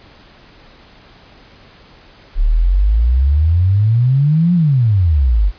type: exponential two-way sweep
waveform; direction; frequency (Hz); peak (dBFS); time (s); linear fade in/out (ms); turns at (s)
sine; up then down; 34.65 to 180 to 44.7; -9; 2.35-5.52; 50; 4.54
effects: pink hiss -44 dBFS RMS until 5.58 s + resampled to 11025 Hz